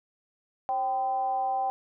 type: tone with frequency modulation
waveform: sine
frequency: 779 Hz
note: G5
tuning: 11 cents flat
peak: -25 dBFS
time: 0.69-1.7 s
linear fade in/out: 0 ms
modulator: 240 Hz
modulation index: 0.42
effects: none